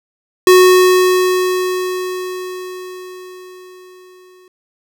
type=tone with exponential decay; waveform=square; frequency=367.4 Hz; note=F#4; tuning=12 cents flat; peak=-4 dBFS; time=0.47-4.48 s; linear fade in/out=2 ms; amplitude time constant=870 ms; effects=none